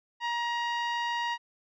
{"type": "tone with low-pass filter", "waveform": "10% pulse", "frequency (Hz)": 947, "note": "A#5", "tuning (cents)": 27, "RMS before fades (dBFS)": -31, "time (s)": [0.2, 1.38], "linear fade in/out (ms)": 50, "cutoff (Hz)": 2100, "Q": 0.53, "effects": []}